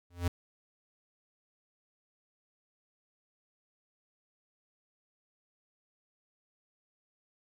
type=tone with exponential growth; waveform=square; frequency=87.4 Hz; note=F2; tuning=2 cents sharp; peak=-25 dBFS; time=0.1-0.28 s; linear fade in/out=5 ms; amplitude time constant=38 ms; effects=none